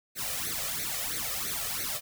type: noise with flanger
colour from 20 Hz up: white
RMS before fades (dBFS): -33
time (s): 0.15-2.01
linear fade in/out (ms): 50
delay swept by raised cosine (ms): 0.48 to 1.68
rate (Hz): 3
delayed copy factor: +0.95
effects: none